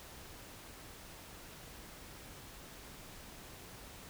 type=silence; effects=pink hiss -52 dBFS RMS until 4.09 s